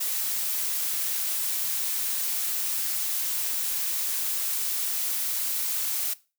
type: noise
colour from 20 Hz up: blue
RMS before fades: -28 dBFS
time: 0-6.14 s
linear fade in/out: 10 ms
effects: noise-tail reverb RT60 0.3 s tail -19 dB re dry